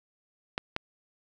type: clicks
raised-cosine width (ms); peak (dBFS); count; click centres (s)
0.3; -13; 2; 0.579 / 0.764
effects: none